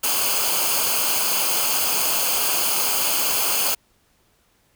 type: noise with comb filter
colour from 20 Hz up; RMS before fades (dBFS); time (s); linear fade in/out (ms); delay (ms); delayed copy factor
white; -21; 0.03-3.75; 10; 0.53; -0.7
effects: pink hiss -62 dBFS RMS until 4.75 s